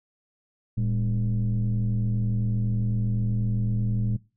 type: tone with frequency modulation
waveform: sine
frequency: 112.8 Hz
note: A2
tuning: 44 cents sharp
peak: -21 dBFS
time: 0.77-4.17 s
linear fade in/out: 10 ms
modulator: 87.9 Hz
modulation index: 0.79
effects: noise-tail reverb RT60 0.3 s tail -21 dB re dry + tanh soft clip ceiling -18 dBFS